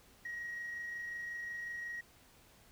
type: tone with amplitude modulation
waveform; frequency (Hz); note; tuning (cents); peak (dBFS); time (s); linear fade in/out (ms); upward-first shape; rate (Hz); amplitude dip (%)
sine; 1894; A#6; +27; -37; 0.25-2.01; 5; sine; 25.5; 30
effects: tanh soft clip ceiling -36 dBFS + pink hiss -63 dBFS RMS until 2.71 s